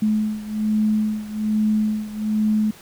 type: beating tone pair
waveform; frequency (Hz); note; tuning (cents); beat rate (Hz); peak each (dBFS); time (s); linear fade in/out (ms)
sine; 214 / 215.2; A3 / A3; -48 / -38; 1.2; -20 / -23; 0.02-2.71; 5
effects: pink hiss -45 dBFS RMS until 2.81 s